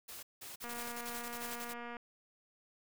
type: noise bursts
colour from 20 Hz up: white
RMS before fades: -48 dBFS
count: 5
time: 0.08-1.55 s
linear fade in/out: 10 ms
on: 150 ms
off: 180 ms
type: noise with tremolo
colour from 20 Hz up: white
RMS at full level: -45 dBFS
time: 0.6-1.74 s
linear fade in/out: 20 ms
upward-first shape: square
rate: 11 Hz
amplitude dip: 60%
type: click train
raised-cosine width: 0.5 ms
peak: -31 dBFS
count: 317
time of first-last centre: 0.64-1.968 s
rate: 238 Hz
effects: none